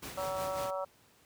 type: noise with tremolo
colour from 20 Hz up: pink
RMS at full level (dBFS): -41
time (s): 0.02-0.71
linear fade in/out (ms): 10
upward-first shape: sine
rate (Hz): 5.5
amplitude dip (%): 50
type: harmonic tone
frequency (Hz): 189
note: F#3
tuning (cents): +37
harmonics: 3 / 4 / 5 / 6 / 7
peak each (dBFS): -35 / -42 / -42 / -44 / -42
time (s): 0.17-0.85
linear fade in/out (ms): 10
effects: pink hiss -64 dBFS RMS until 1.25 s + high-pass 80 Hz 12 dB/octave

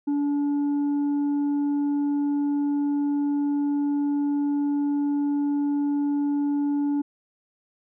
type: tone with tanh clipping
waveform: triangle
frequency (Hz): 287.8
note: D4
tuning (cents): -35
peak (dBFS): -22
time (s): 0.07-7.02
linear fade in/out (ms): 10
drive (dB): 8
effects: none

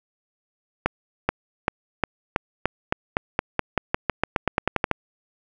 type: accelerating click train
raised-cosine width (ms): 0.5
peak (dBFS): -4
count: 21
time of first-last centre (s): 0.86-4.913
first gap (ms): 430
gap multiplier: 0.91
effects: none

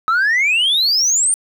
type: exponential sweep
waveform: sine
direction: up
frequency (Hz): 1267 to 9200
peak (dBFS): -10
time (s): 0.08-1.34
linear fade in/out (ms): 0
effects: tanh soft clip ceiling -11 dBFS + 8-bit

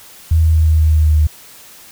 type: tone with pitch steps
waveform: sine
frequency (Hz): 80.6 / 80 / 79.4 / 78.8 / 78.22 / 77.63 / 77.05 / 76.47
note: E2 / D#2 / D#2 / D#2 / D#2 / D#2 / D#2 / D#2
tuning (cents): -38 / +49 / +36 / +23 / +10 / -3 / -16 / -29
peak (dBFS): -8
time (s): 0.31-1.27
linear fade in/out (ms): 5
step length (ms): 120
effects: white hiss -40 dBFS RMS until 1.91 s

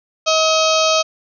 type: harmonic tone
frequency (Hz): 636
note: D#5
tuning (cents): +38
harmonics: 1 / 2 / 4 / 5 / 6 / 7 / 8 / 9 / 10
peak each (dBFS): -16 / -19 / -22 / -23 / -24 / -24 / -25 / -26 / -26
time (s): 0.26-1.03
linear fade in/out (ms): 20
effects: none

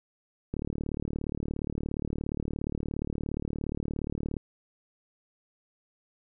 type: click train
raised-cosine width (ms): 3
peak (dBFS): -19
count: 143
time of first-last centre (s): 0.54-4.367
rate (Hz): 37.1
effects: none

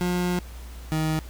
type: tone pair in turn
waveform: 30% pulse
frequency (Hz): 178.3 / 156.91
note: F3 / D#3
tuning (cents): +36 / +15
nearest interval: major second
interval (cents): 221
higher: first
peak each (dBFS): -20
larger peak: neither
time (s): 0.01-0.39 / 0.92-1.19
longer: first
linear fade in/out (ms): 0
effects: added 60 Hz sine -37 dBFS peak until 1.29 s + pink hiss -48 dBFS RMS until 1.29 s

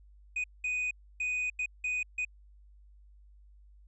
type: tone bursts at uneven times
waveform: triangle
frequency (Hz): 2489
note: D#7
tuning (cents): 0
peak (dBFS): -28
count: 6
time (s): 0.36-0.44 / 0.64-0.91 / 1.2-1.5 / 1.59-1.66 / 1.84-2.03 / 2.18-2.25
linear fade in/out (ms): 5
effects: added 50 Hz sine -54 dBFS peak until 3.87 s + resampled to 24000 Hz

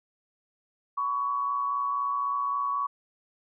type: tone pair together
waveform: sine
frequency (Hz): 1000 / 1123.8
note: B5 / C#6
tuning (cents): +21 / +23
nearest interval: major second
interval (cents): 202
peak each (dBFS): -35 / -26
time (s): 0.97-2.87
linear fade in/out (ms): 10
effects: none

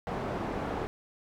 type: low-pass noise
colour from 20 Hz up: white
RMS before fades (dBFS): -34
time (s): 0.07-0.87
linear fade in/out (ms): 0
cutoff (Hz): 740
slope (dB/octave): 12
effects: none

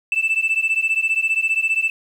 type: beating tone pair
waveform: sine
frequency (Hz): 2637 / 2652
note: E7 / E7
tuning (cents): 0 / +10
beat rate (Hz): 15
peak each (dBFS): -18 / -18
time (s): 0.12-1.9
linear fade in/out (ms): 2
effects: tanh soft clip ceiling -13 dBFS + 8-bit

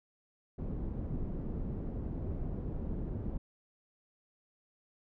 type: low-pass noise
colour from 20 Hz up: pink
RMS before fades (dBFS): -37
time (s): 0.58-3.38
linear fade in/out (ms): 10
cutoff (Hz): 310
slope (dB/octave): 12
effects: none

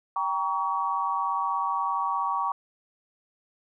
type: chord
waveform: sine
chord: G diminished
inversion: none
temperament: just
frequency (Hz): 784 / 940.8 / 1128.9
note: G5 / Bb5 / Db6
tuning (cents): 0 / +16 / +31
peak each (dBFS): -32 / -29 / -27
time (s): 0.16-2.52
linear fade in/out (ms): 2
effects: none

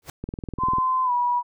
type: noise with exponential growth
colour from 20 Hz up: pink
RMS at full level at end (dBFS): -32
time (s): 0.02-0.1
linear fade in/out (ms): 2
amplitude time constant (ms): 16
type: click train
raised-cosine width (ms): 3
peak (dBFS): -18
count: 12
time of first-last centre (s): 0.24-0.785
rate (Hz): 20.2
type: tone with pitch glide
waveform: sine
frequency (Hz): 1030 to 972.2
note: C6 to B5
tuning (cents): -28 to -28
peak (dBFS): -19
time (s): 0.58-1.43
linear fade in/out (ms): 50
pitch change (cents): -100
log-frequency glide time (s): 1.04-1.12
effects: none

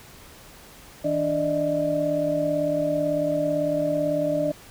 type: tone cluster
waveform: sine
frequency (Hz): 160.5 / 292.9 / 597 / 635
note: E3 / D4 / D5 / D#5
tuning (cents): -46 / -5 / +28 / +35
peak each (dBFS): -32 / -27 / -23 / -30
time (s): 1.04-4.52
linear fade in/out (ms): 10
effects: pink hiss -47 dBFS RMS until 4.7 s

